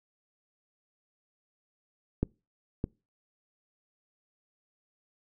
clicks, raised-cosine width 3 ms, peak -13 / -16 dBFS, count 2, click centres 2.23 / 2.841 s, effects noise-tail reverb RT60 0.3 s tail -26 dB re dry

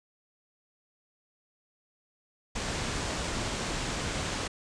pink low-pass noise, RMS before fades -33 dBFS, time 2.55-4.48 s, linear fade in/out 10 ms, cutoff 8600 Hz, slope 48 dB/octave, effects none

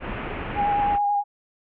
pink low-pass noise, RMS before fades -31 dBFS, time 0-0.99 s, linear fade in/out 50 ms, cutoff 2800 Hz, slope 48 dB/octave
sine tone with vibrato, 817 Hz, G#5, 29 cents flat, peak -19 dBFS, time 0.55-1.24 s, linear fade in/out 50 ms, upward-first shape square, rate 9.2 Hz, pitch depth 15 cents each way
effects none

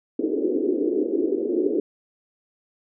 pink band-pass noise, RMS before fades -23 dBFS, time 0.19-1.8 s, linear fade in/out 5 ms, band 290 to 440 Hz, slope 48 dB/octave, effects none

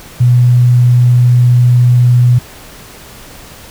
sine tone, 122.8 Hz, B2, 9 cents flat, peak -4 dBFS, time 0.2-2.39 s, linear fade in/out 10 ms, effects pink hiss -34 dBFS RMS until 3.7 s

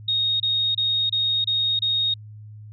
sine tone bursts, 3729 Hz, A#7, in tune, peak -19 dBFS, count 6, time 0.08-2.14 s, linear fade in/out 5 ms, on 320 ms, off 28 ms, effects added 106 Hz sine -38 dBFS peak until 2.72 s

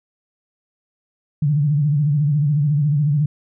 sine tone with vibrato, 146.83 Hz, D3, in tune, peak -14 dBFS, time 1.42-3.26 s, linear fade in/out 5 ms, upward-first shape sine, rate 14 Hz, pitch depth 99 cents each way, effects none

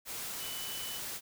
sine tone in noise, 2985 Hz, F#7, 15 cents sharp, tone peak -43 dBFS, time 0.38-1.01 s, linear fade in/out 50 ms, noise white, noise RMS -40 dBFS, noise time 0.05-1.21 s, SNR -6 dB, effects none

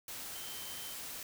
sine tone in noise, 3103 Hz, G7, 18 cents flat, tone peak -50 dBFS, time 0.35-0.94 s, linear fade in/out 2 ms, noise white, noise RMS -44 dBFS, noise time 0.08-1.23 s, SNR -9 dB, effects none

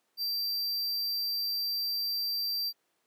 square tone, 4699 Hz, D8, in tune, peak -30 dBFS, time 0.17-2.73 s, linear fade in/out 50 ms, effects pink hiss -75 dBFS RMS until 3.06 s + high-pass 300 Hz 12 dB/octave

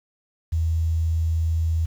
sine tone with quantisation, 81.5 Hz, E2, 19 cents flat, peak -19 dBFS, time 0.52-1.86 s, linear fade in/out 10 ms, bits 8, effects none

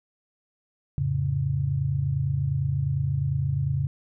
sine chord, F augmented, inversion none, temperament equal, 87.31 / 110 / 138.59 Hz, F2 / A2 / C#3, 0 / 0 / 0 cents, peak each -30 / -30 / -24 dBFS, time 0.98-3.87 s, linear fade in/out 0 ms, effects none

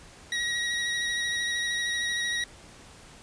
25% pulse tone with vibrato, 1900 Hz, A#6, 33 cents sharp, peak -23 dBFS, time 0.32-2.44 s, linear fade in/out 2 ms, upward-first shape sine, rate 13 Hz, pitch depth 16 cents each way, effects pink hiss -50 dBFS RMS until 3.22 s + resampled to 22050 Hz

